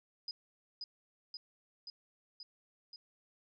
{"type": "tone with echo", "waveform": "sine", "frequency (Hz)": 4978, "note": "D#8", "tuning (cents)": 0, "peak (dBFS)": -38, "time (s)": [0.28, 0.31], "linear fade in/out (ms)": 2, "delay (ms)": 530, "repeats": 5, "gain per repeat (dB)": -2, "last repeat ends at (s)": 2.96, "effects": []}